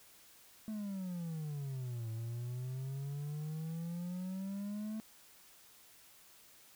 triangle exponential two-way sweep, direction down then up, 220 to 111.7 to 220 Hz, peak -36 dBFS, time 0.68-5 s, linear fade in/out 0 ms, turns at 2.1 s, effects white hiss -61 dBFS RMS until 6.75 s

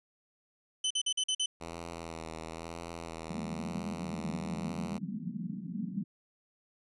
sawtooth tone bursts, 3035 Hz, F#7, 43 cents sharp, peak -25 dBFS, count 6, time 0.84-1.46 s, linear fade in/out 5 ms, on 65 ms, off 46 ms
5% pulse tone with vibrato, 82.41 Hz, E2, in tune, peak -29 dBFS, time 1.6-4.99 s, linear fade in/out 20 ms, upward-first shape sine, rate 1 Hz, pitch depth 41 cents each way
white band-pass noise, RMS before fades -38 dBFS, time 3.3-6.04 s, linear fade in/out 10 ms, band 170 to 220 Hz, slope 48 dB/octave
effects resampled to 24000 Hz

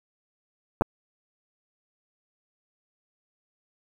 clicks, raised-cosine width 1 ms, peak -8 dBFS, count 2, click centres 0.811 / 0.82 s, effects 7-bit

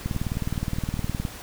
two click trains, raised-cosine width 5 ms, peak -14 / -23 dBFS, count 24 / 5, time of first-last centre 0.06-1.252 / 0.15-0.968 s, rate 19.3 / 4.89 Hz, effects pink hiss -40 dBFS RMS until 1.42 s

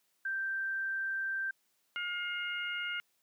sine tone, 1568 Hz, G6, in tune, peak -32 dBFS, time 0.25-1.51 s, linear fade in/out 5 ms
harmonic tone, 711 Hz, F5, 31 cents sharp, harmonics 2 / 3 / 4, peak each -37 / -39 / -40 dBFS, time 1.96-3 s, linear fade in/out 0 ms
effects white hiss -75 dBFS RMS until 3.22 s + high-pass 150 Hz 12 dB/octave

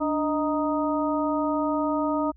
harmonic tone with a mistuned harmonic, 311.1 Hz, D#4, in tune, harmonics 1 / 2 / 3 / 4, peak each -25 / -28 / -30 / -31 dBFS, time 0-2.32 s, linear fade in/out 20 ms, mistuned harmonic 1, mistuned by -95 cents, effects added 60 Hz sine -49 dBFS peak until 2.36 s

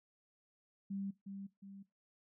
sine tone with echo, 196.7 Hz, G3, 6 cents sharp, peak -38 dBFS, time 0.9-1.11 s, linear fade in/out 10 ms, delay 360 ms, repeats 2, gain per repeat -6 dB, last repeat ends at 1.83 s, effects noise-tail reverb RT60 0.2 s tail -19 dB re dry

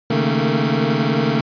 25% pulse tone cluster, 136.6 / 154.2 / 218.9 / 229.9 Hz, C#3 / D#3 / A3 / A#3, -25 / -15 / -9 / -24 cents, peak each -18 dBFS, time 0.1-1.41 s, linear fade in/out 5 ms, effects resampled to 11025 Hz

